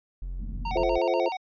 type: tone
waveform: triangle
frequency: 44.18 Hz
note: F1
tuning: 21 cents sharp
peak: -29 dBFS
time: 0.22-0.98 s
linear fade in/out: 0 ms
type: low-pass noise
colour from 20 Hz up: white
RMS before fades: -40 dBFS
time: 0.39-0.84 s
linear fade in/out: 2 ms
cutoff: 240 Hz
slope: 48 dB/octave
type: tone with vibrato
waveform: square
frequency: 830.6 Hz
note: G#5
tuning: in tune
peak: -30 dBFS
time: 0.65-1.37 s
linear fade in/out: 5 ms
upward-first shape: square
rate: 8.2 Hz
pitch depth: 180 cents each way
type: chord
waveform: sine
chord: F major seventh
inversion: none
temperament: just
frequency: 349.2 / 436.5 / 523.8 / 654.8 Hz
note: F4 / A4 / C5 / E5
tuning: 0 / -14 / +2 / -12 cents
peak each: -28 / -31 / -26 / -29 dBFS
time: 0.75-1.29 s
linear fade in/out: 10 ms
effects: resampled to 11025 Hz